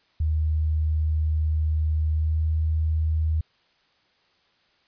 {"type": "tone with pitch glide", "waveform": "sine", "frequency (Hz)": [77.8, 78.89], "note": ["D#2", "D#2"], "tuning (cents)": [0, 24], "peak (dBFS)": -20, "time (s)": [0.2, 3.41], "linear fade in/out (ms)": 5, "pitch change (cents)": 24, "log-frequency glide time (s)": [2.13, 2.39], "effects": ["white hiss -64 dBFS RMS until 4.87 s", "resampled to 11025 Hz"]}